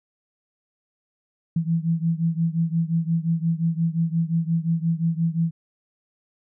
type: beating tone pair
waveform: sine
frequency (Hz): 163.5 / 169.2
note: E3 / E3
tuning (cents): -14 / +45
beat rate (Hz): 5.7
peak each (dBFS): -22 / -24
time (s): 1.56-5.51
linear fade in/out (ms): 5
effects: none